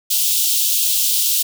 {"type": "high-pass noise", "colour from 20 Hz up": "white", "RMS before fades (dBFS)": -17, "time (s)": [0.1, 1.43], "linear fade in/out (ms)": 10, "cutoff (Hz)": 2900, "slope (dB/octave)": 48, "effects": []}